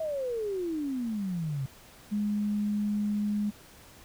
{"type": "exponential sweep", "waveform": "sine", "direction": "down", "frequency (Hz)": [653, 130], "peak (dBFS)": -29, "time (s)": [0, 1.66], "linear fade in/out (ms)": 5}
{"type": "tone", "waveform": "sine", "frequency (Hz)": 207.7, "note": "G#3", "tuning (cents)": 0, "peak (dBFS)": -26, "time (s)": [2.11, 3.51], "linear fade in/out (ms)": 20}
{"effects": ["pink hiss -53 dBFS RMS until 4.04 s"]}